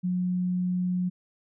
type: tone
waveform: sine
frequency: 180.8 Hz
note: F#3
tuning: 40 cents flat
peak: -24 dBFS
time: 0.03-1.1 s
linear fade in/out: 20 ms
effects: none